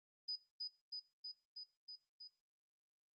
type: tone with echo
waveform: sine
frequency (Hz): 4978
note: D#8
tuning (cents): 0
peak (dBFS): -39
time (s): 0.28-0.36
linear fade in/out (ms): 10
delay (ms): 320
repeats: 6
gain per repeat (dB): -2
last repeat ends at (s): 2.28
effects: noise-tail reverb RT60 0.3 s tail -21 dB re dry + Opus 24 kbps